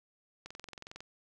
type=click train; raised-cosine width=0.2 ms; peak=-28 dBFS; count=13; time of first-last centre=0.46-1.005 s; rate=22 Hz; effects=none